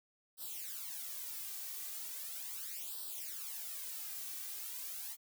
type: noise with flanger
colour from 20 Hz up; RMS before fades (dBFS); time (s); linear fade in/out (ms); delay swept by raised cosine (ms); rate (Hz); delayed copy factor
blue; -44; 0.37-5.17; 50; 0.22 to 2.62; 0.38; +0.9
effects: none